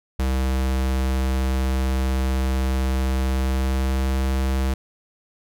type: tone with pitch glide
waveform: square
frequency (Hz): 65.41 to 66.02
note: C2 to C2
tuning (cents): 0 to +16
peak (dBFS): -20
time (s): 0.19-4.74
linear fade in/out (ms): 5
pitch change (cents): +16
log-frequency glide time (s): 3.21-4.19
effects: none

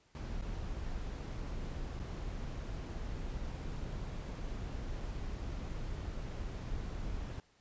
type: noise with dropouts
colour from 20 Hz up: brown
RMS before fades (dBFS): -40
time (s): 0.15-7.4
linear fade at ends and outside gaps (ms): 1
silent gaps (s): 0.412-0.423 / 1.993-1.999
effects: pink hiss -69 dBFS RMS until 7.6 s + resampled to 16000 Hz

